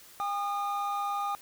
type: tone pair together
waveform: triangle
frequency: 807 / 1223.3 Hz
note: G#5 / D#6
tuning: -50 / -30 cents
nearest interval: perfect fifth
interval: 720 cents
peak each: -30 / -30 dBFS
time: 0.2-1.35 s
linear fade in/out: 0 ms
effects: white hiss -53 dBFS RMS until 1.41 s

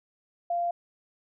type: tone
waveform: sine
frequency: 693 Hz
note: F5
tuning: 14 cents flat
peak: -25 dBFS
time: 0.5-0.71 s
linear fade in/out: 5 ms
effects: none

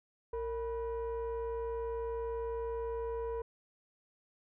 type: tone with frequency modulation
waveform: sine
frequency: 460 Hz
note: A#4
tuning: 23 cents flat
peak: -33 dBFS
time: 0.33-3.42 s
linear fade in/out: 5 ms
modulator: 519 Hz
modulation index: 0.64
effects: tanh soft clip ceiling -31 dBFS

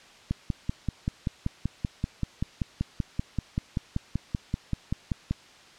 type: click train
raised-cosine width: 5 ms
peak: -14 dBFS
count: 27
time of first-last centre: 0.31-5.31 s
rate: 5.2 Hz
effects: white hiss -52 dBFS RMS until 5.78 s + low-pass 5000 Hz 12 dB/octave

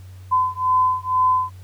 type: beating tone pair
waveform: sine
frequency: 1017 / 1019.1 Hz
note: C6 / C6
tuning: -50 / -46 cents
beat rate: 2.1 Hz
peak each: -19 dBFS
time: 0.31-1.51 s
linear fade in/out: 20 ms
effects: added 93 Hz sine -37 dBFS peak until 1.63 s + pink hiss -54 dBFS RMS until 1.63 s

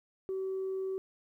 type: tone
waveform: sine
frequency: 381.2 Hz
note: G4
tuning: 48 cents flat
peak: -31 dBFS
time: 0.29-0.98 s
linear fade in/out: 0 ms
effects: tanh soft clip ceiling -29 dBFS + 12-bit

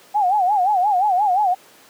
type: tone with vibrato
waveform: sine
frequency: 779 Hz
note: G5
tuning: 11 cents flat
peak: -14 dBFS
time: 0.14-1.55 s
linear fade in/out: 20 ms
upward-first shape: sine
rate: 5.7 Hz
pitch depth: 160 cents each way
effects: pink hiss -48 dBFS RMS until 1.89 s + high-pass 300 Hz 12 dB/octave

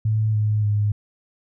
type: tone with pitch steps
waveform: sine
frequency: 108.8 / 106.44 / 104.13 Hz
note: A2 / G#2 / G#2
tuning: -19 / +43 / +5 cents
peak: -17 dBFS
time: 0.05-0.92 s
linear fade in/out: 5 ms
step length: 290 ms
effects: none

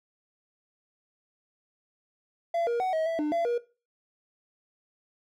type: tone with pitch steps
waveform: triangle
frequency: 678 / 472.6 / 747 / 637 / 659 / 300.2 / 678 / 477.2 Hz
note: E5 / A#4 / F#5 / D#5 / E5 / D4 / E5 / A#4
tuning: +49 / +24 / +16 / +41 / -1 / +38 / +49 / +41 cents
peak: -23 dBFS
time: 2.54-3.58 s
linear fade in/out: 5 ms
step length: 130 ms
effects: noise-tail reverb RT60 0.3 s tail -17 dB re dry

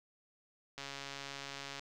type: click train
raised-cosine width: 0.2 ms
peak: -26 dBFS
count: 142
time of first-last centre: 0.78-1.794 s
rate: 139 Hz
effects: none

